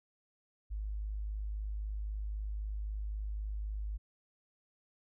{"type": "tone", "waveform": "sine", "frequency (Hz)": 51.91, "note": "G#1", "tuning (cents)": 0, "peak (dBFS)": -35, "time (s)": [0.7, 3.98], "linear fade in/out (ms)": 20, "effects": []}